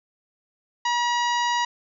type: harmonic tone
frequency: 960 Hz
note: B5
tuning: 49 cents flat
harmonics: 1 / 2 / 3 / 4 / 5 / 6 / 7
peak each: -22 / -28 / -32 / -34 / -36 / -38 / -39 dBFS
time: 0.85-1.65 s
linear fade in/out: 5 ms
effects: none